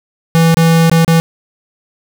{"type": "tone with dropouts", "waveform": "square", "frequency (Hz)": 164.81, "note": "E3", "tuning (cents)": 0, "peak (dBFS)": -7, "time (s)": [0.35, 1.2], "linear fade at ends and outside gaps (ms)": 0, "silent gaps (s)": [[0.544, 0.57], [0.897, 0.915], [1.047, 1.079]], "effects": []}